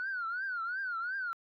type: tone with vibrato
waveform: sine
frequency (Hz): 1457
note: F#6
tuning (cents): -27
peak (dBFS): -32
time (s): 0-1.33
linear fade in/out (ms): 0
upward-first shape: triangle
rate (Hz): 2.8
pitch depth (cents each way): 180
effects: tanh soft clip ceiling -29 dBFS